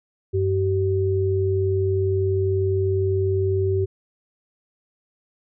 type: tone pair together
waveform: sine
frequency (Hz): 95.9 / 383.6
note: G2 / G4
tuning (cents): -37 / -37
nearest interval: 2 octaves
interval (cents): 2400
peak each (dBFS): -21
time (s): 0.33-3.86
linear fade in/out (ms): 20
effects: none